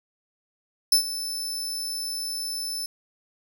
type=tone with ADSR envelope; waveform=sawtooth; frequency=5274 Hz; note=E8; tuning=in tune; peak=-11 dBFS; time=0.92-2.86 s; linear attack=4 ms; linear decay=100 ms; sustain=-15 dB; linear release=3 ms; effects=none